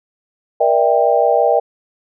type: chord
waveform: sine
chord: E half-diminished seventh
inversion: second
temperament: just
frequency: 474.7 / 593.3 / 659.3 / 791.1 Hz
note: Bb4 / D5 / E5 / G5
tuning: +31 / +18 / 0 / +16 cents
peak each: -16 dBFS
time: 0.6-1.6 s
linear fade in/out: 10 ms
effects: none